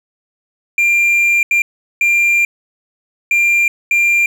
triangle tone bursts at uneven times, 2385 Hz, D7, 26 cents sharp, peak -8 dBFS, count 5, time 0.78-1.43 / 1.51-1.62 / 2.01-2.45 / 3.31-3.68 / 3.91-4.26 s, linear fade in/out 2 ms, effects none

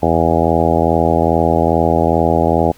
harmonic tone, 82.41 Hz, E2, in tune, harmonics 1 / 2 / 3 / 4 / 5 / 6 / 7 / 8 / 9 / 10, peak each -20 / -20 / -20 / -20 / -20 / -20 / -20 / -20 / -20 / -20 dBFS, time 0.02-2.72 s, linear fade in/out 10 ms, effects pink hiss -47 dBFS RMS until 2.77 s

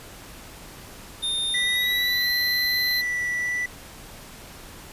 square tone with pitch glide, 3640 to 4086 Hz, A#7 to C8, -42 to -42 cents, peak -24 dBFS, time 1.22-3.02 s, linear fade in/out 20 ms, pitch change +200 cents, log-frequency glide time 1.56-2.3 s
triangle tone with vibrato, 1969 Hz, B6, 6 cents flat, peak -22 dBFS, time 1.54-3.66 s, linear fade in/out 5 ms, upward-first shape triangle, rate 1 Hz, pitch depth 10 cents each way
effects pink hiss -43 dBFS RMS until 4.92 s + resampled to 32000 Hz

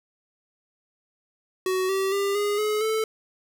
square tone with pitch steps, 373.3 / 385.6 / 398.2 / 411.3 / 424.9 / 438.8 Hz, F#4 / G4 / G4 / G#4 / G#4 / A4, +15 / -28 / +27 / -17 / +40 / -5 cents, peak -23 dBFS, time 1.66-3.04 s, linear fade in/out 2 ms, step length 230 ms, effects none

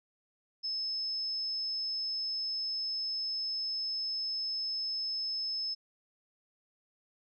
sine tone, 5220 Hz, E8, 18 cents flat, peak -32 dBFS, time 0.63-5.75 s, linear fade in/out 20 ms, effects none

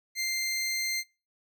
20% pulse tone, 2093 Hz, C7, in tune, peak -23 dBFS, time 0.15-1.04 s, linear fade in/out 50 ms, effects noise-tail reverb RT60 0.3 s tail -24 dB re dry

